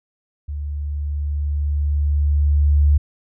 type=tone with level ramp; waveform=sine; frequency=73 Hz; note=D2; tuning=10 cents flat; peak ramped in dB=-24 to -10 dBFS; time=0.48-2.98 s; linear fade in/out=10 ms; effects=none